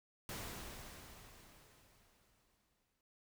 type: noise with exponential decay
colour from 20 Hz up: pink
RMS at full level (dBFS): -44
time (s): 0.29-3.01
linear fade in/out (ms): 1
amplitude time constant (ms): 590
effects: noise-tail reverb RT60 0.1 s tail -19 dB re dry